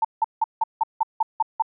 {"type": "tone bursts", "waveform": "sine", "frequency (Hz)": 892, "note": "A5", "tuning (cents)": 23, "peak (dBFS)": -16, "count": 9, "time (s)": [0.02, 1.623], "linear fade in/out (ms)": 5, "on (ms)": 27, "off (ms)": 170, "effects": []}